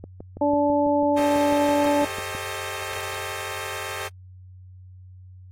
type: click train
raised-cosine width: 2 ms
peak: -23 dBFS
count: 15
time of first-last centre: 0.04-2.35 s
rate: 6.06 Hz
type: harmonic tone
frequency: 289.8 Hz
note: D4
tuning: 23 cents flat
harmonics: 1 / 2 / 3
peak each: -22 / -21 / -24 dBFS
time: 0.41-2.05 s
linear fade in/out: 5 ms
type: chord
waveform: 10% pulse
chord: A half-diminished seventh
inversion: third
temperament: equal with one note detuned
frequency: 392 / 440 / 535.2 / 622.3 Hz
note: G4 / A4 / C5 / Eb5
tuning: 0 / 0 / +39 / 0 cents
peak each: -27 dBFS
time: 1.16-4.09 s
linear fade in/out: 20 ms
effects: added 92 Hz sine -42 dBFS peak until 5.51 s + AAC 48 kbps